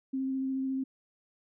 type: tone with vibrato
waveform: sine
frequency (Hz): 265.4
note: C4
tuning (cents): +25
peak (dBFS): -29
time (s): 0.13-0.84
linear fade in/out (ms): 10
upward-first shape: square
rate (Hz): 14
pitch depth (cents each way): 9
effects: none